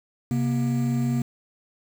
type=tone pair together; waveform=triangle; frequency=132.71 / 237.7 Hz; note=C3 / A#3; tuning=+25 / +34 cents; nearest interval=minor seventh; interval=1009 cents; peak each=-22 dBFS; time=0.31-1.22 s; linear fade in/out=2 ms; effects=7-bit